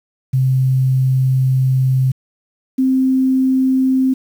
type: tone pair in turn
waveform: sine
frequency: 130.81 / 261.6 Hz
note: C3 / C4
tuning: 0 / 0 cents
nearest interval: octave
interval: 1200 cents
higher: second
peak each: -11 dBFS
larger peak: neither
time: 0.33-2.12 / 2.78-4.14 s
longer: first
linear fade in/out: 10 ms
effects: 7-bit